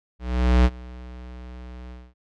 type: tone with ADSR envelope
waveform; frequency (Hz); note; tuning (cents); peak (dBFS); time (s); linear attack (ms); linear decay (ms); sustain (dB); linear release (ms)
square; 61.74; B1; 0; -13; 0.19-2.14; 460; 46; -24; 230
effects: low-pass 4000 Hz 12 dB/octave